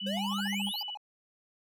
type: tone with vibrato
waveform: sine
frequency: 2960 Hz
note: F#7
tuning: in tune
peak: -36 dBFS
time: 0-0.95 s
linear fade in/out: 5 ms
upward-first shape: triangle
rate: 3.9 Hz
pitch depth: 11 cents each way
type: tone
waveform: sine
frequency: 200 Hz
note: G3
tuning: 35 cents sharp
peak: -32 dBFS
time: 0.01-0.72 s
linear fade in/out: 50 ms
type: exponential sweep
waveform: square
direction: up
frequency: 510 to 5090 Hz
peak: -36 dBFS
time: 0.06-0.83 s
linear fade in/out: 10 ms
type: tone bursts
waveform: triangle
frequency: 833 Hz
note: G#5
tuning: 5 cents sharp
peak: -37 dBFS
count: 12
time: 0.17-0.973 s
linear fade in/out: 2 ms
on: 22 ms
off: 49 ms
effects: none